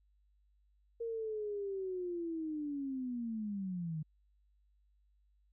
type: linear sweep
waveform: sine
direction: down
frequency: 466.2 to 151.2 Hz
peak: -36 dBFS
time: 1-4.03 s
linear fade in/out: 10 ms
effects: added 50 Hz sine -68 dBFS peak until 5.52 s